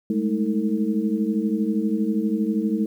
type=tone cluster; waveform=sine; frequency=205.8 / 218.3 / 319.1 / 452.4 Hz; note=G#3 / A3 / D#4 / A4; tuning=-16 / -13 / +44 / +48 cents; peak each=-25 / -23 / -26 / -32 dBFS; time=0.1-2.86 s; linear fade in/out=2 ms; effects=9-bit